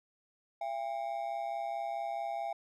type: ring-modulated tone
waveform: triangle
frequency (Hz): 740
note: F#5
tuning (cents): 0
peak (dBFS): -29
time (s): 0.61-2.53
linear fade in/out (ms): 5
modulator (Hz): 62.3
effects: none